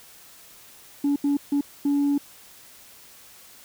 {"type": "tone bursts at uneven times", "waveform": "sine", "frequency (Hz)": 284.8, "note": "C#4", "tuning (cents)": 47, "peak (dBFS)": -17, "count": 4, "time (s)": [[1.04, 1.16], [1.24, 1.37], [1.52, 1.61], [1.85, 2.18]], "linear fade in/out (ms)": 5, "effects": ["tanh soft clip ceiling -17 dBFS", "white hiss -49 dBFS RMS until 3.64 s"]}